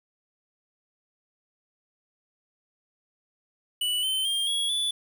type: tone with pitch steps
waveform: square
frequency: 2960 / 3079 / 3202 / 3330 / 3464 Hz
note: F#7 / G7 / G7 / G#7 / A7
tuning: 0 / -32 / +36 / +4 / -28 cents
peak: -25 dBFS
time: 3.81-4.91 s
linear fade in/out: 5 ms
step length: 220 ms
effects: 9-bit